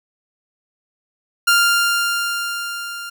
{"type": "tone with level ramp", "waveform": "sawtooth", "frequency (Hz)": 1396.9, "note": "F6", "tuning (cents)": 0, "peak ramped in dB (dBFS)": [-7, -25], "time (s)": [1.47, 3.1], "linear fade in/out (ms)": 10, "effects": []}